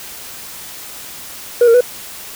sine tone with pitch steps, 481.1 / 461.3 / 493.5 Hz, B4 / A#4 / B4, -45 / -18 / -1 cents, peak -3 dBFS, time 1.61-1.808 s, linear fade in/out 5 ms, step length 66 ms, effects tanh soft clip ceiling -5 dBFS + white hiss -32 dBFS RMS until 2.35 s

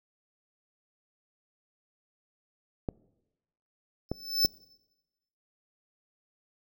clicks, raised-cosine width 2 ms, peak -17 dBFS, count 3, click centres 2.888 / 4.116 / 4.449 s
square tone with exponential growth, 5274 Hz, E8, in tune, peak -19 dBFS, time 4.09-4.46 s, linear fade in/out 0 ms, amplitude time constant 80 ms
effects noise-tail reverb RT60 1.0 s tail -23 dB re dry

